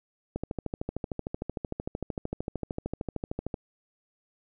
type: click train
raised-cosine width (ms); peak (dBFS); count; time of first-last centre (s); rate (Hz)
2; -18; 43; 0.36-3.542; 13.2
effects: none